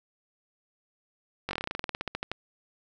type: slowing click train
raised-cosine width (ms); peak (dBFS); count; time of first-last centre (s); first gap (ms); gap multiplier
0.3; -15; 19; 1.49-2.316; 20; 1.09
effects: none